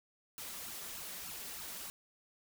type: noise with flanger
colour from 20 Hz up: white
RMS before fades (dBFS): -45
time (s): 0.38-1.9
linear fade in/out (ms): 0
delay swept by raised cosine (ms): 0.72 to 5.22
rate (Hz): 3.3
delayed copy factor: +0.7
effects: none